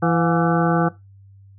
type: harmonic tone with a mistuned harmonic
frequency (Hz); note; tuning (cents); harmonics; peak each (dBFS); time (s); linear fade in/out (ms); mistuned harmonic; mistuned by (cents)
167.1; E3; +24; 1 / 2 / 3 / 4 / 5 / 7 / 8 / 9; -19 / -22 / -24 / -25 / -26 / -27 / -28 / -29; 0.02-0.89; 10; 4; +100
effects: noise-tail reverb RT60 0.2 s tail -18 dB re dry + added 98 Hz sine -44 dBFS peak until 1.58 s